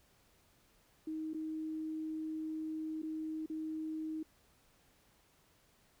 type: tone with dropouts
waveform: sine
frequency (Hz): 314.5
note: D#4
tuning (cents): +19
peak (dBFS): -37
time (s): 1.07-4.23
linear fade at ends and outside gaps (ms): 5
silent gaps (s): 1.335-1.344 / 3.02-3.03 / 3.461-3.498
effects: pink hiss -69 dBFS RMS until 6 s